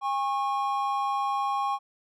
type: tone pair together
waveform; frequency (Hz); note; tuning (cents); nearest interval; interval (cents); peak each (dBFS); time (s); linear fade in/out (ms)
triangle; 810 / 1093.9; G#5 / C#6; -43 / -23; perfect fourth; 520; -26; 0.01-1.79; 50
effects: none